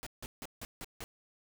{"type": "noise bursts", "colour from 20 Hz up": "pink", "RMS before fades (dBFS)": -43, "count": 6, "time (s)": [0.03, 1.04], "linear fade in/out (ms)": 0, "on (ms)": 35, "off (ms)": 160, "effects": []}